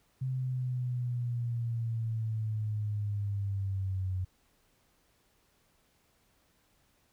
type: linear sweep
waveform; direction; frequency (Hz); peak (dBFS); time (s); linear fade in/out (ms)
sine; down; 130.81 to 91.8; -30; 0.21-4.25; 10
effects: pink hiss -70 dBFS RMS until 7.12 s